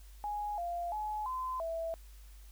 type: tone with pitch steps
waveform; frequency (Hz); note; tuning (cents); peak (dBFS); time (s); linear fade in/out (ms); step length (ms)
sine; 831 / 694 / 849 / 1027 / 659; G#5 / F5 / G#5 / C6 / E5; +1 / -11 / +38 / -33 / -1; -34; 0.24-1.94; 0; 340
effects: added 50 Hz sine -50 dBFS peak until 2.51 s + white hiss -63 dBFS RMS until 2.51 s